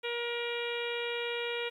harmonic tone, 474.6 Hz, A#4, 31 cents sharp, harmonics 1 / 2 / 3 / 4 / 5 / 6 / 7 / 8, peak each -35 / -44 / -43 / -43 / -39 / -42 / -44 / -46 dBFS, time 0.03-1.7 s, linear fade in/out 20 ms, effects 11-bit

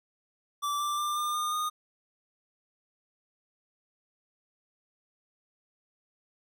square tone with pitch steps, 1164 / 1176.8 / 1189.8 / 1203 / 1216.2 / 1229.7 Hz, D6 / D6 / D6 / D6 / D#6 / D#6, -16 / +3 / +22 / +41 / -40 / -21 cents, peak -29 dBFS, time 0.62-1.7 s, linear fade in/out 20 ms, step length 180 ms, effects none

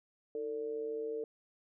sine tone with amplitude modulation, 449.5 Hz, A4, 37 cents sharp, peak -32 dBFS, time 0.35-1.24 s, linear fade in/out 2 ms, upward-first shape sine, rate 134 Hz, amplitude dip 65%, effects none

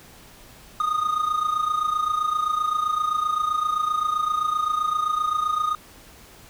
triangle tone with amplitude modulation, 1235 Hz, D#6, 13 cents flat, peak -16 dBFS, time 0.8-5.75 s, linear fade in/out 2 ms, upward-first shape sine, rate 27.7 Hz, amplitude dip 70%, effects pink hiss -48 dBFS RMS until 6.49 s

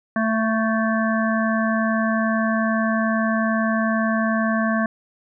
harmonic tone with a mistuned harmonic, 222.2 Hz, A3, 17 cents sharp, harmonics 1 / 3 / 5 / 7 / 8, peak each -20 / -25 / -27 / -28 / -29 dBFS, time 0.16-4.86 s, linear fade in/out 2 ms, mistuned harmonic 8, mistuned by -33 cents, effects none

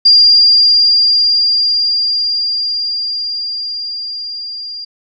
sine tone with level ramp, 4794 Hz, D8, 35 cents sharp, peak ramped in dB -3 to -23 dBFS, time 0.05-4.85 s, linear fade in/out 10 ms, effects none

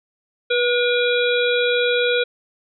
harmonic tone with a mistuned harmonic, 481.4 Hz, B4, 44 cents flat, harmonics 1 / 3 / 5 / 7 / 8, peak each -18 / -23 / -25 / -26 / -27 dBFS, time 0.5-2.24 s, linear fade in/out 10 ms, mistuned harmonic 1, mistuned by +23 cents, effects none

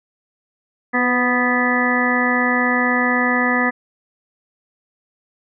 harmonic tone with a mistuned harmonic, 246.9 Hz, B3, in tune, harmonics 1 / 2 / 3 / 4 / 5 / 7 / 8, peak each -20 / -25 / -25 / -26 / -24 / -21 / -21 dBFS, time 0.93-3.71 s, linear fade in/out 20 ms, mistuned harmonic 2, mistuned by +23 cents, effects none

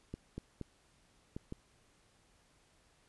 clicks, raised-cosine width 3 ms, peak -28 dBFS, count 5, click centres 0.14 / 0.38 / 0.613 / 1.365 / 1.524 s, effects pink hiss -69 dBFS RMS until 3.08 s + resampled to 24000 Hz

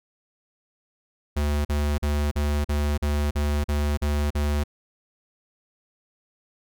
square tone bursts, 73.42 Hz, D2, in tune, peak -22 dBFS, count 10, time 1.36-4.638 s, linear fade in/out 10 ms, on 290 ms, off 42 ms, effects none

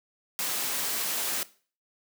white noise, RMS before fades -30 dBFS, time 0.39-1.43 s, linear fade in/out 0 ms, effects noise-tail reverb RT60 0.4 s tail -18 dB re dry + high-pass 200 Hz 12 dB/octave

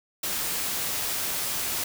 white noise, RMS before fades -29 dBFS, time 0.23-1.84 s, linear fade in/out 5 ms, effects none

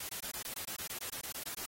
white noise bursts, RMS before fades -41 dBFS, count 15, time 0-1.66 s, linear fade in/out 5 ms, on 92 ms, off 20 ms, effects AAC 48 kbps

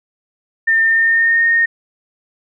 sine tone with pitch glide, 1806 to 1843.9 Hz, A6 to A#6, +45 to -19 cents, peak -10 dBFS, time 0.67-1.66 s, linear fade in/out 10 ms, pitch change +36 cents, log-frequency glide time 0.83-1.44 s, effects none

